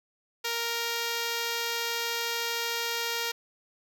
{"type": "tone", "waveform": "5% pulse", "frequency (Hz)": 466.4, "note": "A#4", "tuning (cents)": 1, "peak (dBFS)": -17, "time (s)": [0.44, 3.32], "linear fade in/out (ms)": 10, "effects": []}